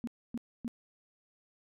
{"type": "tone bursts", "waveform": "sine", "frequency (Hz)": 235.8, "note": "A#3", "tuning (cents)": 20, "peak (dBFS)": -33, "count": 3, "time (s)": [0.04, 0.679], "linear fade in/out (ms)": 0, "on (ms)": 33, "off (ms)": 270, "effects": []}